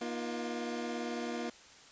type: chord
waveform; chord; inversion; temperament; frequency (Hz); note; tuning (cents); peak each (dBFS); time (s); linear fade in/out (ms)
25% pulse; Bb suspended fourth; none; equal with one note detuned; 238.8 / 311.1 / 349.2; Bb3 / Eb4 / F4; +42 / 0 / 0; -34 / -40 / -37; 0.01-1.5; 5
effects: white hiss -56 dBFS RMS until 1.91 s + resampled to 16000 Hz